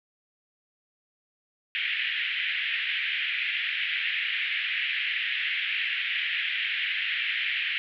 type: band-pass noise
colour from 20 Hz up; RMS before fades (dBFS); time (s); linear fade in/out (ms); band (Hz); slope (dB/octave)
pink; -29; 1.75-7.78; 0; 1800 to 3200; 48
effects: none